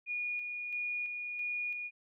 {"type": "tone with tremolo", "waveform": "sine", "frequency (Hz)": 2444, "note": "D#7", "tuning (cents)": -32, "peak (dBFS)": -33, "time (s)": [0.06, 1.91], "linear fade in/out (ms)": 50, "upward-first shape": "square", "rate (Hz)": 1.5, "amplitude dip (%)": 35, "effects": []}